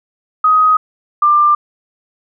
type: tone pair in turn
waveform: sine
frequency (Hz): 1256 / 1190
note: D#6 / D6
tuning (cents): +16 / +22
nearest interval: minor second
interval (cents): 94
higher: first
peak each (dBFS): -7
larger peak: neither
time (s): 0.44-0.77 / 1.22-1.55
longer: neither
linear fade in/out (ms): 5
effects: none